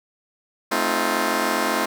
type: chord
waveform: 10% pulse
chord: F dominant seventh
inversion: first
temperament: just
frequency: 218.3 / 261.9 / 314.3 / 349.2 Hz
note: A3 / C4 / Eb4 / F4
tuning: -13 / +2 / +18 / 0 cents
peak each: -18 dBFS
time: 0.71-1.86 s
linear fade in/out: 10 ms
effects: none